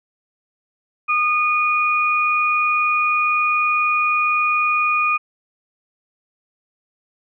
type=tone pair together; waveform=sine; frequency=1227 / 2454 Hz; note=D#6 / D#7; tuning=-25 / -25 cents; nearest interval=octave; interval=1200 cents; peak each=-18 dBFS; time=1.08-5.18 s; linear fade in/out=20 ms; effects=none